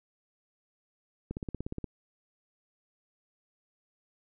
click train, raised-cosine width 3 ms, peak -22 dBFS, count 10, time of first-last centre 1.31-1.843 s, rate 16.9 Hz, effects none

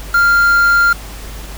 triangle tone with quantisation, 1396.9 Hz, F6, in tune, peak -6 dBFS, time 0.14-0.93 s, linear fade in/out 5 ms, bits 4, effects added 50 Hz sine -28 dBFS peak until 1.57 s + pink hiss -33 dBFS RMS until 1.57 s

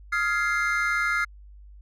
triangle chord, F minor seventh, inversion third, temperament just, 1257.2 / 1396.9 / 1676.3 / 2095 Hz, Eb6 / F6 / Ab6 / C7, +18 / 0 / +16 / +2 cents, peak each -29 / -24 / -29 / -25 dBFS, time 0.12-1.25 s, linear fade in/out 10 ms, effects added 50 Hz sine -44 dBFS peak until 1.81 s

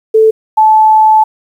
sine tone pair in turn, 440 / 868.9 Hz, A4 / A5, 0 / -22 cents, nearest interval octave, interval 1178 cents, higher second, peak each -3 / -3 dBFS, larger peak neither, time 0.14-0.31 / 0.57-1.24 s, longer second, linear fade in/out 10 ms, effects 7-bit

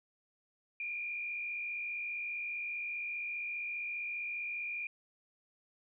sine tone with frequency modulation, 2410 Hz, D7, 44 cents sharp, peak -36 dBFS, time 0.8-4.87 s, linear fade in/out 2 ms, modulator 55.1 Hz, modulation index 1.1, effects none

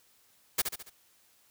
white noise with echo, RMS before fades -26 dBFS, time 0.58-0.62 s, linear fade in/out 10 ms, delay 70 ms, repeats 4, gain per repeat -6 dB, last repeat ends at 0.9 s, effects white hiss -65 dBFS RMS until 1.5 s

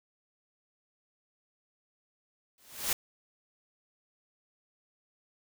white noise with exponential growth, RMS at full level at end -26 dBFS, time 2.58-2.93 s, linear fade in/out 2 ms, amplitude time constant 74 ms, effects none

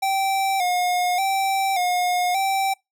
square tone with vibrato, 747 Hz, F#5, 16 cents sharp, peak -20 dBFS, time 0.02-2.74 s, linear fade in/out 10 ms, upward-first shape square, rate 0.86 Hz, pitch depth 68 cents each way, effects noise-tail reverb RT60 0.2 s tail -26 dB re dry

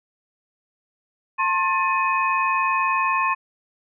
sine tone cluster, 894 / 1070 / 1770 / 2518 Hz, A5 / C6 / A6 / D#7, +27 / +38 / +10 / +20 cents, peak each -28 / -20 / -29 / -25 dBFS, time 1.38-3.35 s, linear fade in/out 20 ms, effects none

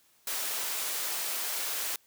white high-pass noise, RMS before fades -33 dBFS, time 0.27-1.96 s, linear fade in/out 2 ms, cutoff 440 Hz, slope 12 dB/octave, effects white hiss -65 dBFS RMS until 2.06 s + high-pass 60 Hz 12 dB/octave

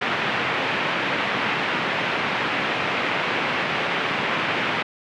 white band-pass noise, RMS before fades -24 dBFS, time 0.01-4.83 s, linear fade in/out 10 ms, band 120 to 2700 Hz, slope 24 dB/octave, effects none

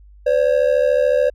triangle ring-modulated tone, 543 Hz, C#5, 36 cents flat, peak -8 dBFS, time 0.26-1.3 s, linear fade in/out 10 ms, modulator 36.9 Hz, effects added 50 Hz sine -42 dBFS peak until 1.34 s

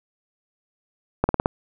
slowing click train, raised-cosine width 1 ms, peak -4 dBFS, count 5, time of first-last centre 1.24-1.459 s, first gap 50 ms, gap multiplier 1.06, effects none

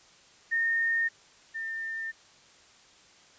sine tone pair in turn, 1832 / 1802.6 Hz, A#6 / A6, -31 / +41 cents, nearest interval unison, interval 28 cents, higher first, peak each -24 / -32 dBFS, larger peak first, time 0.51-1.09 / 1.54-2.12 s, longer neither, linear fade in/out 20 ms, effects white hiss -57 dBFS RMS until 3.38 s + resampled to 16000 Hz

